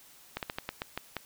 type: slowing click train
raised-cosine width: 0.3 ms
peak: -17 dBFS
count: 8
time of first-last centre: 0.37-1.167 s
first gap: 58 ms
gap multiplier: 1.22
effects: white hiss -56 dBFS RMS until 1.25 s